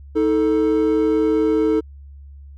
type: tone pair together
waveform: triangle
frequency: 315.5 / 440 Hz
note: D#4 / A4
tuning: +24 / 0 cents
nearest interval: tritone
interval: 576 cents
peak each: -15 dBFS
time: 0.15-1.81 s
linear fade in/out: 20 ms
effects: tanh soft clip ceiling -6 dBFS + added 70 Hz sine -37 dBFS peak until 2.57 s